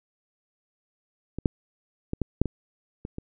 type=clicks; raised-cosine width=3 ms; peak=-19 / -7 / -15 / -12 / -6 / -15 / -21 / -21 dBFS; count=8; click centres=1.386 / 1.458 / 2.134 / 2.217 / 2.416 / 2.457 / 3.051 / 3.184 s; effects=none